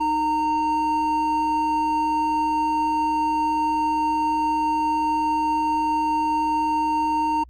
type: tone pair together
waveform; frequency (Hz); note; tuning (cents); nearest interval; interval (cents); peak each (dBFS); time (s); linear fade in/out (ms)
triangle; 308.5 / 920.7; D#4 / A#5; -15 / -22; octave + perfect fifth; 1893; -25 / -18; 0-7.44; 10
effects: added 60 Hz sine -44 dBFS peak until 7.49 s + Opus 24 kbps